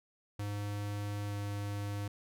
square tone with pitch glide, 102.6 to 101.95 Hz, G#2 to G#2, -21 to -32 cents, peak -36 dBFS, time 0.39-2.08 s, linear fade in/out 5 ms, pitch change -11 cents, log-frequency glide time 1.28-1.33 s, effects none

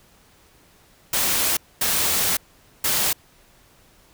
white noise bursts at uneven times, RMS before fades -21 dBFS, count 3, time 1.13-1.57 / 1.81-2.37 / 2.84-3.13 s, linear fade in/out 5 ms, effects pink hiss -55 dBFS RMS until 4.13 s

